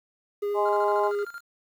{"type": "tone with vibrato", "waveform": "triangle", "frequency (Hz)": 409.1, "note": "G#4", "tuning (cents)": -26, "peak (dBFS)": -23, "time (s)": [0.42, 1.25], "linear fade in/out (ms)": 10, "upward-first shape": "triangle", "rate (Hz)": 13, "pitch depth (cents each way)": 10}
{"type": "chord", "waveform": "sine", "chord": "Ab major", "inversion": "second", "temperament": "just", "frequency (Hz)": [623, 830.6, 1038.3], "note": ["Eb5", "Ab5", "C6"], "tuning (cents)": [2, 0, -14], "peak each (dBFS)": -27, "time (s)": [0.54, 1.12], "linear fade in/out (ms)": 50}
{"type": "tone with tremolo", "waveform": "triangle", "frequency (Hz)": 1396.9, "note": "F6", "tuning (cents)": 0, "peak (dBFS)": -33, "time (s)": [0.65, 1.41], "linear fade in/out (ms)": 10, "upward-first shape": "square", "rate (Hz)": 13, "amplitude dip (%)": 80}
{"effects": ["9-bit"]}